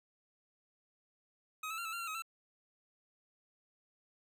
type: tone with pitch steps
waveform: 25% pulse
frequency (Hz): 1262 / 1311 / 1379 / 1311 / 1382 / 1366 / 1269 / 1338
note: D#6 / E6 / F6 / E6 / F6 / F6 / D#6 / E6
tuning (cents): +24 / -10 / -22 / -10 / -19 / -39 / +34 / +25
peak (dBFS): -35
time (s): 1.63-2.222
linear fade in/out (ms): 5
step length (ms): 74
effects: none